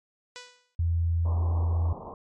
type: tone with exponential decay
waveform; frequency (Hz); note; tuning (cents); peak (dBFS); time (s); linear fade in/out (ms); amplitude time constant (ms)
5% pulse; 493.9; B4; 0; -26; 0.36-0.75; 0; 84
type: tone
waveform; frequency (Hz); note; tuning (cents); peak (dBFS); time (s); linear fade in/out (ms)
sine; 84.2; E2; +37; -22; 0.79-1.93; 5
type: low-pass noise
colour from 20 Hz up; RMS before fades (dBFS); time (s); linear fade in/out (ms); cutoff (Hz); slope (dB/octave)
white; -41; 1.25-2.14; 2; 1100; 96
effects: MP3 48 kbps